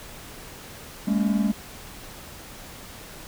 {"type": "tone cluster", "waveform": "triangle", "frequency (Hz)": [203.6, 224.3, 280.1], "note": ["G#3", "A3", "C#4"], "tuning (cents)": [-34, 34, 18], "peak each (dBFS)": [-20, -23, -27], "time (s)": [1.07, 1.52], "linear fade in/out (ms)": 10, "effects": ["pink hiss -42 dBFS RMS until 3.27 s"]}